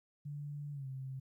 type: tone with pitch glide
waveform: sine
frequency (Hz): 145.6 to 132.75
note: D3 to C3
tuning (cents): -15 to +25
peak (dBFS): -40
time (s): 0.25-1.2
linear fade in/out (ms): 10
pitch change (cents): -160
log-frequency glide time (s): 0.72-0.87
effects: 13-bit